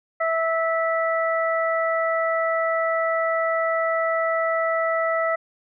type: harmonic tone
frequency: 655 Hz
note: E5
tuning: 11 cents flat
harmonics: 1 / 2 / 3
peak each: -22 / -25 / -27 dBFS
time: 0.2-5.36 s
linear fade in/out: 10 ms
effects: none